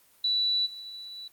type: tone with level steps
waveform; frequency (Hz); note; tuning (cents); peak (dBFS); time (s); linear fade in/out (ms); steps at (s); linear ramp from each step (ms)
sine; 3951; B7; 0; -23 / -38; 0.24-1.28; 5; 0.65; 20
effects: white hiss -61 dBFS RMS until 1.32 s + Opus 24 kbps